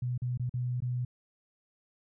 sine tone with dropouts, 123.9 Hz, B2, 6 cents sharp, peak -29 dBFS, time 0.02-1.05 s, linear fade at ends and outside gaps 5 ms, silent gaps 0.178-0.219 / 0.375-0.396 / 0.495-0.539 / 0.804-0.821 s, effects none

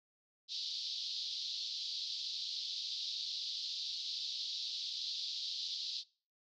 pink band-pass noise, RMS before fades -41 dBFS, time 0.48-6.04 s, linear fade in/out 50 ms, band 3600 to 4900 Hz, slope 48 dB/octave, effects noise-tail reverb RT60 0.4 s tail -22 dB re dry

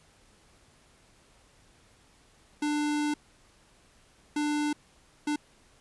square tone bursts at uneven times, 296.9 Hz, D4, 19 cents sharp, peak -27 dBFS, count 3, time 2.62-3.14 / 4.36-4.73 / 5.27-5.36 s, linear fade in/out 5 ms, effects pink hiss -61 dBFS RMS until 5.8 s + resampled to 24000 Hz

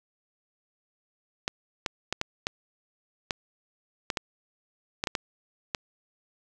clicks, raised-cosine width 0.2 ms, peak -10 dBFS, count 12, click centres 1.479 / 1.862 / 2.126 / 2.214 / 2.469 / 3.308 / 4.102 / 4.172 / 5.039 / 5.072 / 5.152 / 5.748 s, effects none

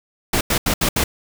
pink noise bursts at uneven times, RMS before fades -18 dBFS, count 5, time 0.33-0.41 / 0.5-0.58 / 0.66-0.74 / 0.81-0.89 / 0.96-1.04 s, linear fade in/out 5 ms, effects none

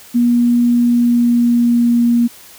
sine tone with pitch glide, 239.9 to 237.1 Hz, A#3 to A#3, +50 to +30 cents, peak -9 dBFS, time 0.14-2.28 s, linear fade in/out 20 ms, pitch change -20 cents, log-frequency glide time 0.78-2.07 s, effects white hiss -40 dBFS RMS until 2.58 s

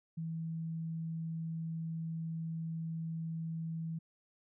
sine tone, 163 Hz, E3, 19 cents flat, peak -36 dBFS, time 0.17-3.99 s, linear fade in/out 10 ms, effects none

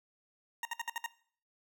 20% pulse tone bursts, 930 Hz, A#5, 4 cents flat, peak -29 dBFS, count 6, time 0.63-1.062 s, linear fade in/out 2 ms, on 22 ms, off 60 ms, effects noise-tail reverb RT60 0.5 s tail -19 dB re dry

